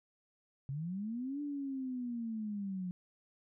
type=linear two-way sweep; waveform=sine; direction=up then down; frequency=131 to 293.7 to 177.8 Hz; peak=-36 dBFS; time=0.69-2.91 s; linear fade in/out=0 ms; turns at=1.41 s; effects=none